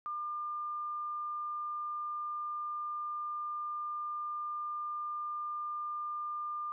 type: tone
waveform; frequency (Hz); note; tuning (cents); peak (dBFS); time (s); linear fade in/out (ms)
sine; 1200; D6; +37; -35; 0.06-6.72; 0
effects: none